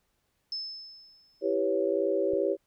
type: tone with exponential decay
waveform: sine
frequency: 5240 Hz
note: E8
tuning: 11 cents flat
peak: -30 dBFS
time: 0.52-1.54 s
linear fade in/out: 2 ms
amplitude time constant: 220 ms
type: chord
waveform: sine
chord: C# half-diminished seventh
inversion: first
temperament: equal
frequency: 329.6 / 392 / 493.9 / 554.4 Hz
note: E4 / G4 / B4 / C#5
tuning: 0 / 0 / 0 / 0 cents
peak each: -32 / -28 / -32 / -29 dBFS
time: 1.41-2.57 s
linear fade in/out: 50 ms
type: click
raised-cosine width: 5 ms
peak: -34 dBFS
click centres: 2.335 s
effects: pink hiss -75 dBFS RMS until 2.66 s